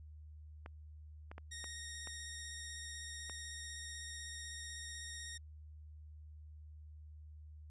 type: clicks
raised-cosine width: 0.5 ms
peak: -34 dBFS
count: 6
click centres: 0.661 / 1.315 / 1.381 / 1.642 / 2.073 / 3.297 s
type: tone with vibrato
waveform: 10% pulse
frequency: 1864.7 Hz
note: A#6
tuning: in tune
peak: -36 dBFS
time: 1.51-5.38 s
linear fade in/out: 10 ms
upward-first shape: square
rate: 16 Hz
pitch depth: 13 cents each way
effects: added 76 Hz sine -51 dBFS peak until 7.7 s + resampled to 22050 Hz